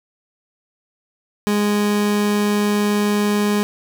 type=tone; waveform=30% pulse; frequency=207 Hz; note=G#3; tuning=5 cents flat; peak=-13 dBFS; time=1.47-3.63 s; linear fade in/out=0 ms; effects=none